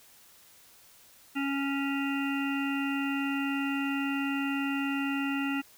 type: harmonic tone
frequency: 277.2 Hz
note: C#4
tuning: in tune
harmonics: 1 / 3 / 5 / 7 / 9 / 10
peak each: -29 / -40 / -38 / -40 / -42 / -38 dBFS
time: 1.35-5.62 s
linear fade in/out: 20 ms
effects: white hiss -57 dBFS RMS until 5.77 s